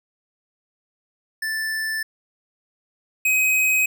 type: tone pair in turn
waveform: square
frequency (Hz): 1761 / 2527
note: A6 / D#7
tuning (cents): +1 / +26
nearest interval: tritone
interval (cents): 625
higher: second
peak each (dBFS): -24 / -17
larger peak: second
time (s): 1.42-2.03 / 3.25-3.86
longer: neither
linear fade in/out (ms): 5
effects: none